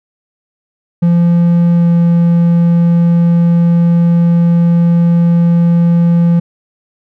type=tone with pitch glide; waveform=triangle; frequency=171.6 to 170.51 Hz; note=F3 to F3; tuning=-30 to -41 cents; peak=-4 dBFS; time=1.02-6.4 s; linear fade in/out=10 ms; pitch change=-11 cents; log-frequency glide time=1.75-1.87 s; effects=none